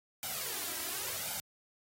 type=noise with flanger; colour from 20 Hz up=white; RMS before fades=-38 dBFS; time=0.23-1.4 s; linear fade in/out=0 ms; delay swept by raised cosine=1.3 to 3.1 ms; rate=0.92 Hz; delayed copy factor=+0.7; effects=high-pass 100 Hz 12 dB/octave + AAC 48 kbps